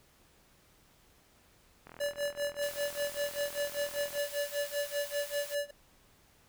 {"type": "click train", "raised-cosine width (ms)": 0.5, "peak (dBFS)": -33, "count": 97, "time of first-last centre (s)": [1.87, 4.178], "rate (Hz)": 41.6}
{"type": "tone with tremolo", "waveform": "square", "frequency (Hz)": 577, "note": "D5", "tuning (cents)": -31, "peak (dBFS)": -30, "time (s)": [2, 5.71], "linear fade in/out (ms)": 5, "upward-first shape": "sine", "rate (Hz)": 5.1, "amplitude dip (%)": 95}
{"type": "high-pass noise", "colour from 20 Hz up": "white", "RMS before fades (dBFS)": -45, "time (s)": [2.62, 5.55], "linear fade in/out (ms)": 5, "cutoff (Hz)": 750, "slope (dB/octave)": 12}
{"effects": ["pink hiss -64 dBFS RMS until 6.48 s"]}